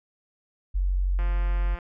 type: tone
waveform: sine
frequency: 46.15 Hz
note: F#1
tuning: 4 cents flat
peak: -21 dBFS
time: 0.74-1.76 s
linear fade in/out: 20 ms
type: click train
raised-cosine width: 0.5 ms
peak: -26 dBFS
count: 105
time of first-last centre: 1.19-1.788 s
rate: 174 Hz
effects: none